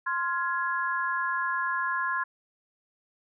sine chord, F minor, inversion second, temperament just, 1047.7 / 1396.9 / 1676.3 Hz, C6 / F6 / Ab6, +2 / 0 / +16 cents, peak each -29 / -33 / -30 dBFS, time 0.06-2.24 s, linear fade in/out 10 ms, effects none

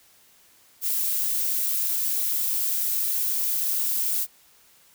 violet noise, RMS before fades -25 dBFS, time 0.81-4.27 s, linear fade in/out 50 ms, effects white hiss -57 dBFS RMS until 4.94 s

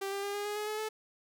sawtooth tone with pitch steps, 392 / 397.7 / 403.5 / 409.4 / 415.3 / 421.4 / 427.5 / 433.7 Hz, G4 / G4 / G#4 / G#4 / G#4 / G#4 / A4 / A4, 0 / +25 / -50 / -25 / 0 / +25 / -50 / -25 cents, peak -30 dBFS, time 0.01-0.89 s, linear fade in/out 10 ms, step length 110 ms, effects none

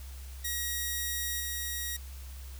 5% pulse tone with level steps, 1900 Hz, A#6, 33 cents sharp, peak -21 / -23 dBFS, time 0.44-1.97 s, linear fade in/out 10 ms, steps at 1.4 s, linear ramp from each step 2 ms, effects added 66 Hz sine -41 dBFS peak until 2.59 s + white hiss -53 dBFS RMS until 2.59 s

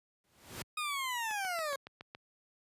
pink noise with exponential growth, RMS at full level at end -38 dBFS, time 0.24-0.62 s, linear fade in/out 1 ms, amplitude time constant 82 ms
20% pulse linear sweep, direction down, 1249 to 537 Hz, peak -29 dBFS, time 0.77-1.76 s, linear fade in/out 5 ms
click train, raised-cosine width 0.3 ms, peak -30 dBFS, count 7, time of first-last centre 1.31-2.149 s, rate 7.15 Hz
effects high-pass 80 Hz 12 dB/octave + resampled to 32000 Hz

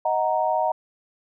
sine chord, D# minor, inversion none, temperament equal with one note detuned, 626.6 / 740 / 932.3 Hz, D#5 / F#5 / A#5, +12 / 0 / 0 cents, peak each -24 dBFS, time 0.05-0.72 s, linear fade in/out 5 ms, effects none

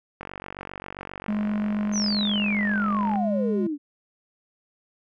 click train, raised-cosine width 0.5 ms, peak -20 dBFS, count 141, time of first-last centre 0.21-3.157 s, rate 47.5 Hz
triangle tone with pitch glide, 210 to 207 Hz, G#3 to G#3, +19 to -5 cents, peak -21 dBFS, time 1.28-3.67 s, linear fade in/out 5 ms, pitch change -24 cents, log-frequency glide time 1.62-2.41 s
sine exponential sweep, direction down, 6400 to 277.3 Hz, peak -25 dBFS, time 1.92-3.78 s, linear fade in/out 50 ms
effects none

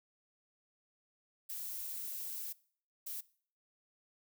violet noise bursts at uneven times, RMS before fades -42 dBFS, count 2, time 1.49-2.53 / 3.06-3.21 s, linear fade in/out 10 ms, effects noise-tail reverb RT60 0.5 s tail -21 dB re dry

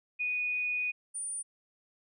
sine tone pair in turn, 2474 / 9311 Hz, D#7 / D9, -10 / -16 cents, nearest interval octave + major seventh, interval 2294 cents, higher second, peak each -29 / -34 dBFS, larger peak first, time 0.19-0.92 / 1.14-1.43 s, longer first, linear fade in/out 20 ms, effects none

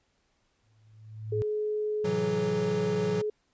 sine tone with exponential growth, 108.7 Hz, A2, 21 cents flat, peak -27 dBFS, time 0.63-1.42 s, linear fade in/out 0 ms, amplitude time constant 170 ms
sine tone, 424.3 Hz, G#4, 37 cents sharp, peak -27 dBFS, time 1.32-3.3 s, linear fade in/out 5 ms
square chord, F# half-diminished seventh, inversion first, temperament equal, 110 / 130.81 / 164.81 / 185 Hz, A2 / C3 / E3 / F#3, 0 / 0 / 0 / 0 cents, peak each -39 / -39 / -35 / -33 dBFS, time 2.04-3.22 s, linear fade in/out 10 ms
effects pink hiss -72 dBFS RMS until 3.53 s + resampled to 16000 Hz

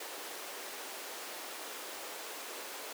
pink high-pass noise, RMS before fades -44 dBFS, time 0-2.93 s, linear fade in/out 5 ms, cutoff 360 Hz, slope 24 dB/octave, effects none

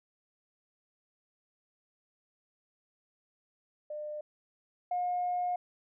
sine tone pair in turn, 601 / 716.1 Hz, D5 / F5, +40 / +43 cents, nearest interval minor third, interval 303 cents, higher second, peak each -36 / -28 dBFS, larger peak second, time 3.9-4.21 / 4.91-5.56 s, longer second, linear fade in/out 5 ms, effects tanh soft clip ceiling -24 dBFS

